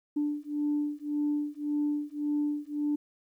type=beating tone pair; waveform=sine; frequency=293.7 / 295.5 Hz; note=D4 / D4; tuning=0 / +11 cents; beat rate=1.8 Hz; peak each=-30 dBFS; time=0.16-2.96 s; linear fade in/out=10 ms; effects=tanh soft clip ceiling -21 dBFS + 11-bit